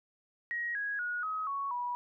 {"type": "tone with pitch steps", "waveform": "sine", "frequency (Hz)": [1892, 1656.6, 1450.5, 1270.1, 1112.1, 973.7], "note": ["A#6", "G#6", "F#6", "D#6", "C#6", "B5"], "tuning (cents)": [25, -5, -35, 35, 5, -25], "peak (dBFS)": -32, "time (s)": [0.51, 1.95], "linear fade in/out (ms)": 0, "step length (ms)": 240, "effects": []}